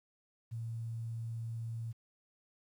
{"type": "tone with quantisation", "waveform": "sine", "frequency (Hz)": 114.5, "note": "A#2", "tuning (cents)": -31, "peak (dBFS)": -37, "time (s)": [0.51, 1.93], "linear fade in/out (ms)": 20, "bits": 11, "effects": []}